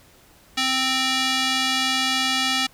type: tone with band-pass filter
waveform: square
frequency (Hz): 261.6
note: C4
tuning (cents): 0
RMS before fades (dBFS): -22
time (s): 0.57-2.67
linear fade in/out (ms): 10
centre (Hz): 3600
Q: 1.2
effects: pink hiss -53 dBFS RMS until 2.73 s